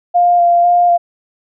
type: tone with vibrato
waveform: sine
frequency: 698.5 Hz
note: F5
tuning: in tune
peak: -7 dBFS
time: 0.14-0.98 s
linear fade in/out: 20 ms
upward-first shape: square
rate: 2 Hz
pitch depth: 13 cents each way
effects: none